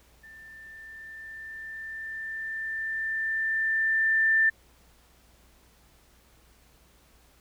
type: tone with level ramp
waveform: sine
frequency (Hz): 1782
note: A6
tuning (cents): +22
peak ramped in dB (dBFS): -46 to -18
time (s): 0.23-4.5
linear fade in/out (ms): 10
effects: added 60 Hz sine -61 dBFS peak until 7.4 s + pink hiss -61 dBFS RMS until 7.4 s